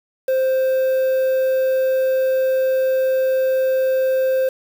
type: tone with quantisation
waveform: triangle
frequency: 523.3 Hz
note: C5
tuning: in tune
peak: -13 dBFS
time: 0.28-4.49 s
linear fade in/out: 5 ms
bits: 6
effects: none